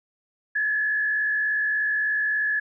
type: tone with frequency modulation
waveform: sine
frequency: 1706 Hz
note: G#6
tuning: 46 cents sharp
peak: -21 dBFS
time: 0.55-2.6 s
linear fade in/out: 10 ms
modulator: 56.6 Hz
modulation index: 0.68
effects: none